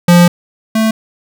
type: tone pair in turn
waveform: square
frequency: 174.61 / 220.8 Hz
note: F3 / A3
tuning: 0 / +6 cents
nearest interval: major third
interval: 406 cents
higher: second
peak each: -4 / -10 dBFS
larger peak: first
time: 0.08-0.28 / 0.75-0.91 s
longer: first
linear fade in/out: 5 ms
effects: none